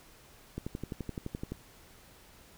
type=click train; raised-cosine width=3 ms; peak=-23 dBFS; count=12; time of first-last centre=0.58-1.52 s; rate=11.7 Hz; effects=pink hiss -57 dBFS RMS until 2.57 s